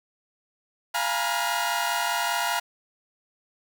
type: tone cluster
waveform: sawtooth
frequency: 693 / 826 / 931 / 976 / 1427 Hz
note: F5 / G#5 / A#5 / B5 / F6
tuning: -14 / -10 / -2 / -21 / +37 cents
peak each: -27 dBFS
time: 0.94-2.6 s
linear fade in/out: 10 ms
effects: none